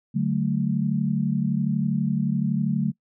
sine chord, D major, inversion none, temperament equal with one note detuned, 146.83 / 188.01 / 220 Hz, D3 / F#3 / A3, 0 / +28 / 0 cents, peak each -25 dBFS, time 0.14-2.92 s, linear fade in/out 20 ms, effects noise-tail reverb RT60 0.1 s tail -24 dB re dry

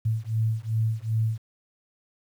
sine beating tone pair, 110 / 112.6 Hz, A2 / A2, 0 / +40 cents, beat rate 2.6 Hz, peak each -26 dBFS, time 0.05-1.38 s, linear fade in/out 10 ms, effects 9-bit

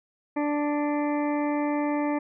harmonic tone, 293.7 Hz, D4, in tune, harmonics 1 / 2 / 3 / 4 / 6 / 7 / 8, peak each -25 / -31 / -32 / -39 / -42 / -41 / -44 dBFS, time 0.36-2.19 s, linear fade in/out 10 ms, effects none

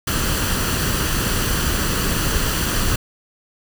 pink noise with comb filter, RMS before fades -20 dBFS, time 0.07-2.96 s, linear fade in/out 5 ms, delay 0.67 ms, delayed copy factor +0.5, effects none

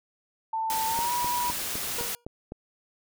sine tone with pitch glide, 890 to 970.6 Hz, A5 to B5, +20 to -30 cents, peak -26 dBFS, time 0.53-1.51 s, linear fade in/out 5 ms, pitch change +150 cents, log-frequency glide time 0.87-1.11 s
white noise, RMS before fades -32 dBFS, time 0.7-2.15 s, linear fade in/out 0 ms
click train, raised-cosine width 2 ms, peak -23 dBFS, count 7, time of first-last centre 0.99-2.521 s, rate 3.92 Hz
25% pulse tone with exponential decay, 477.5 Hz, A#4, 42 cents sharp, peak -27 dBFS, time 1.98-2.25 s, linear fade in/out 5 ms, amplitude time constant 57 ms
effects none

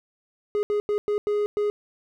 triangle tone bursts at uneven times, 415.3 Hz, G#4, in tune, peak -19 dBFS, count 6, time 0.55-0.63 / 0.7-0.8 / 0.89-0.98 / 1.08-1.18 / 1.27-1.46 / 1.57-1.7 s, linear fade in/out 0 ms, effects none

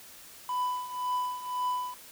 triangle tone with tremolo, 996 Hz, B5, 14 cents sharp, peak -24 dBFS, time 0.49-1.94 s, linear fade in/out 2 ms, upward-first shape triangle, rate 1.9 Hz, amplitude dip 80%, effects white hiss -50 dBFS RMS until 2.11 s

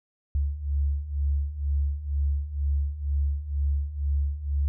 sine beating tone pair, 69.8 / 71.9 Hz, C#2 / D2, +13 / -36 cents, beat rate 2.1 Hz, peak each -29 / -25 dBFS, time 0.35-4.68 s, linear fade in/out 0 ms, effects none

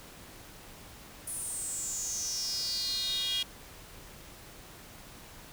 square tone with high-pass filter sweep, 220 Hz, A3, in tune, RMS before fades -34 dBFS, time 1.27-3.43 s, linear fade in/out 5 ms, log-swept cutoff 10000 to 3200 Hz, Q 8.4, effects pink hiss -50 dBFS RMS until 5.52 s

